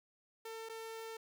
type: tone with dropouts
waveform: sawtooth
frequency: 449.1 Hz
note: A4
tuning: 35 cents sharp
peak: -40 dBFS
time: 0.45-1.17 s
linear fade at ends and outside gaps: 5 ms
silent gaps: 0.689-0.695 s
effects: none